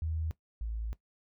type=tone pair in turn; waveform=sine; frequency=80 / 55.31 Hz; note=D#2 / A1; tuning=+49 / +10 cents; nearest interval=tritone; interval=639 cents; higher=first; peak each=-31 / -33 dBFS; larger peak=first; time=0.02-0.31 / 0.61-0.93 s; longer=second; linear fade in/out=0 ms; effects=noise-tail reverb RT60 0.1 s tail -17 dB re dry